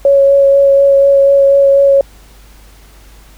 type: tone with vibrato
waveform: sine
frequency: 554.4 Hz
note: C#5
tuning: in tune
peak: -4 dBFS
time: 0.05-2.01 s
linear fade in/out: 2 ms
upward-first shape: sine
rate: 4.1 Hz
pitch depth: 11 cents each way
effects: added 50 Hz sine -38 dBFS peak until 3.37 s + pink hiss -44 dBFS RMS until 3.37 s